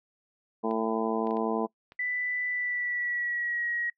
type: harmonic tone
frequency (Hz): 111.8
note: A2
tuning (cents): +28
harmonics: 2 / 3 / 4 / 5 / 6 / 7 / 8 / 9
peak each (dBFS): -31 / -34 / -30 / -42 / -35 / -36 / -39 / -36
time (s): 0.63-1.67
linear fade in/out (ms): 20
type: clicks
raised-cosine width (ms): 0.3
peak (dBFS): -33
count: 5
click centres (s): 0.711 / 1.271 / 1.309 / 1.37 / 1.921
type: tone with pitch glide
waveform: sine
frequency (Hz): 1986 to 1899.6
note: B6 to A#6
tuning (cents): +9 to +32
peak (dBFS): -28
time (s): 1.99-3.9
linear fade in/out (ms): 5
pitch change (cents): -77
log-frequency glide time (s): 2.48-3.66
effects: noise-tail reverb RT60 0.1 s tail -23 dB re dry